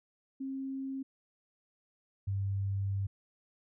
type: tone pair in turn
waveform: sine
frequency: 268.3 / 98.43 Hz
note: C4 / G2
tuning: +44 / +8 cents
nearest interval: octave + perfect fourth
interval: 1736 cents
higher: first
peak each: -35 / -30 dBFS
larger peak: second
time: 0.4-1.03 / 2.27-3.07 s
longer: second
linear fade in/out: 10 ms
effects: none